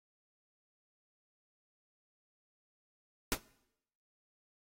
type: noise with exponential decay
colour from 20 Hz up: pink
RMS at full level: -26 dBFS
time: 3.32-3.4 s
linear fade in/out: 0 ms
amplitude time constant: 17 ms
effects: noise-tail reverb RT60 0.8 s tail -22 dB re dry + AAC 48 kbps